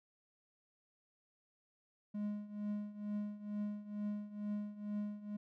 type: tone with tremolo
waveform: triangle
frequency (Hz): 207.7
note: G#3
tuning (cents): 0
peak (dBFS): -33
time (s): 2.14-5.37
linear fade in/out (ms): 10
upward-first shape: triangle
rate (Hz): 2.2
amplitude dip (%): 85
effects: none